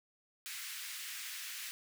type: high-pass noise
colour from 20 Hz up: pink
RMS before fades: -44 dBFS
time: 0.46-1.71 s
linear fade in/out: 0 ms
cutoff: 1700 Hz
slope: 24 dB/octave
effects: none